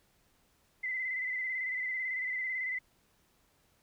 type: tone with vibrato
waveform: sine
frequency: 2033 Hz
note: B6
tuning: 50 cents sharp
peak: -32 dBFS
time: 0.83-2.79 s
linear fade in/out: 10 ms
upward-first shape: square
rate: 18 Hz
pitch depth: 35 cents each way
effects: pink hiss -70 dBFS RMS until 3.82 s